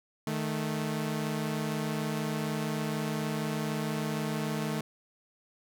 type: tone pair together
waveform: sawtooth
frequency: 154.71 / 218.8 Hz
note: D#3 / A3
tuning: -10 / -9 cents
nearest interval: tritone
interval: 601 cents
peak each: -29 / -29 dBFS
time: 0.27-4.81 s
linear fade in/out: 2 ms
effects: none